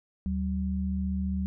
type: tone pair together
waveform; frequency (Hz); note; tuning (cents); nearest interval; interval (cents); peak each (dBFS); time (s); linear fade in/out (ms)
sine; 75.64 / 190.6; D#2 / G3; -48 / -48; octave + major third; 1600; -30 / -29; 0.26-1.46; 0
effects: none